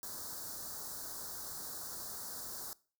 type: band-stop noise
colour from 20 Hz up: white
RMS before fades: -44 dBFS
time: 0.03-2.73 s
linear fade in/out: 0 ms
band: 1600 to 4200 Hz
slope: 48 dB/octave
effects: noise-tail reverb RT60 0.4 s tail -21 dB re dry